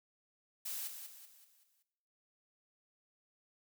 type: noise with echo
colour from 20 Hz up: blue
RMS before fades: -41 dBFS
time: 0.65-0.88 s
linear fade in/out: 10 ms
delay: 190 ms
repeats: 5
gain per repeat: -7 dB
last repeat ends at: 1.83 s
effects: noise-tail reverb RT60 1.0 s tail -17 dB re dry